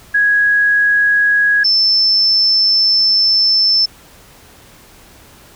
sine tone pair in turn, 1661.2 / 5298 Hz, G#6 / E8, 0 / +8 cents, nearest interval octave + minor sixth, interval 2008 cents, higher second, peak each -9 dBFS, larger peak neither, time 0.14-1.64 / 1.64-3.86 s, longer second, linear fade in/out 10 ms, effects pink hiss -43 dBFS RMS until 5.55 s

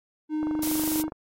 triangle tone with pitch glide, 307.5 to 311.1 Hz, D#4 to D#4, -20 to 0 cents, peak -23 dBFS, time 0.29-1.1 s, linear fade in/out 50 ms, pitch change +20 cents, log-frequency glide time 0.55-0.91 s
click train, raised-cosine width 1 ms, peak -22 dBFS, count 18, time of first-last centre 0.43-1.121 s, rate 24.6 Hz
blue noise, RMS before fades -30 dBFS, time 0.62-1.02 s, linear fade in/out 5 ms
effects AAC 48 kbps

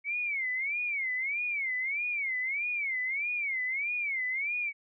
sine tone with vibrato, 2217 Hz, C#7, in tune, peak -29 dBFS, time 0.04-4.73 s, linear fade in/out 50 ms, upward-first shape sine, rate 1.6 Hz, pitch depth 180 cents each way, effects none

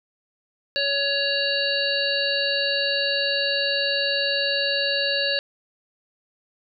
harmonic tone, 560 Hz, C#5, 18 cents sharp, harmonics 1 / 3 / 5 / 7 / 8, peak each -27 / -27 / -27 / -27 / -27 dBFS, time 0.76-5.39 s, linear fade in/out 0 ms, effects none

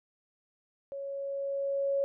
sine tone with level ramp, 554.4 Hz, C#5, in tune, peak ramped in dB -36 to -25 dBFS, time 0.92-2.04 s, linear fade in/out 0 ms, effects none

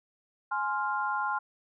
sine chord, F minor, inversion first, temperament just, 838.1 / 1047.7 / 1396.9 Hz, Ab5 / C6 / F6, +16 / +2 / 0 cents, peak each -32 dBFS, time 0.51-1.39 s, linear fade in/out 10 ms, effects none

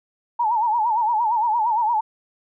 sine tone with vibrato, 904 Hz, A5, 47 cents sharp, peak -17 dBFS, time 0.39-2.01 s, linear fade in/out 10 ms, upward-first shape sine, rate 8.7 Hz, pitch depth 120 cents each way, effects none

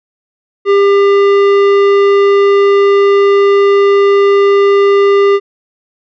sine tone with tanh clipping, 399.7 Hz, G4, 34 cents sharp, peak -7 dBFS, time 0.65-5.4 s, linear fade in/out 50 ms, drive 14 dB, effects none

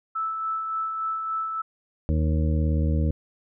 sine tone with tremolo, 1314 Hz, E6, 6 cents flat, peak -24 dBFS, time 0.15-1.62 s, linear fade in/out 10 ms, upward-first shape sine, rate 3.5 Hz, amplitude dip 35%
harmonic tone, 78 Hz, D#2, 5 cents sharp, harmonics 1 / 2 / 3 / 4 / 6 / 7, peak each -21 / -27 / -31 / -33 / -37 / -38 dBFS, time 2.09-3.11 s, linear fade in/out 0 ms
effects none

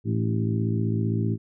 harmonic tone with a mistuned harmonic, 55.5 Hz, A1, 16 cents sharp, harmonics 2 / 3 / 4 / 5 / 6 / 7, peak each -24 / -30 / -29 / -36 / -33 / -35 dBFS, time 0.04-1.38 s, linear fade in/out 50 ms, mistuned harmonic 6, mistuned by -48 cents, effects none

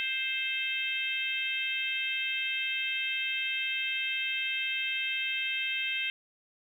harmonic tone, 526 Hz, C5, 9 cents sharp, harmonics 3 / 4 / 5 / 6 / 7, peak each -40 / -36 / -32 / -35 / -42 dBFS, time 0-6.1 s, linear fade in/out 0 ms, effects 10-bit

